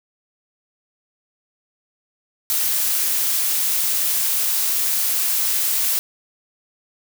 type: noise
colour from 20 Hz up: blue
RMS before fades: -20 dBFS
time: 2.5-5.99 s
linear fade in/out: 0 ms
effects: none